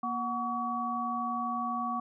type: tone cluster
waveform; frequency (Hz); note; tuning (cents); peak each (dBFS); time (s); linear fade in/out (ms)
sine; 237.8 / 739 / 1133; A#3 / F#5 / C#6; +35 / -2 / +37; -36 / -36 / -32; 0.03-2; 5
effects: none